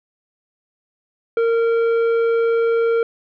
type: tone with tanh clipping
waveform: triangle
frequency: 460.5 Hz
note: A#4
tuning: 21 cents flat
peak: -16 dBFS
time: 1.37-3.03 s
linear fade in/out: 2 ms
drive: 13 dB
effects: none